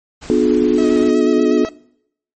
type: noise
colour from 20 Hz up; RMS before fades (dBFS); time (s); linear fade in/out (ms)
pink; -34; 0.21-1.12; 20
type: chord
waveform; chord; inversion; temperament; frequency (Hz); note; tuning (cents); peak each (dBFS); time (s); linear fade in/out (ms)
sine; B diminished seventh; none; just; 246.9 / 296.3 / 355.6 / 426.7; B3 / D4 / F4 / Ab4; 0 / +15 / +31 / +47; -16; 0.3-1.65; 0
type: tone with vibrato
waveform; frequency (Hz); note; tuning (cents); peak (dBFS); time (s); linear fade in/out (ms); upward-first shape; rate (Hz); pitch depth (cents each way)
sawtooth; 637; D#5; +41; -22; 0.78-1.69; 2; square; 8.2; 25
effects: noise-tail reverb RT60 0.7 s tail -22 dB re dry + MP3 32 kbps